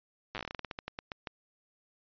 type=slowing click train; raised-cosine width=0.3 ms; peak=-21 dBFS; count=19; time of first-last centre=0.35-1.272 s; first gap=8 ms; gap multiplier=1.19; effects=resampled to 11025 Hz